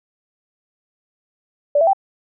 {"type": "tone with pitch steps", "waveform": "sine", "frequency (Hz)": [581, 661, 781], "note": ["D5", "E5", "G5"], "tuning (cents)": [-19, 5, -7], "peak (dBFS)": -11, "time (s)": [1.75, 1.933], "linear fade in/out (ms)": 5, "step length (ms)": 61, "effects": []}